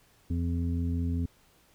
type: harmonic tone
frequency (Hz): 85.1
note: F2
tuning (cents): -44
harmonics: 1 / 2 / 3 / 5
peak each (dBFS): -28 / -36 / -33 / -48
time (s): 0.3-1.26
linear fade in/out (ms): 5
effects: pink hiss -63 dBFS RMS until 1.74 s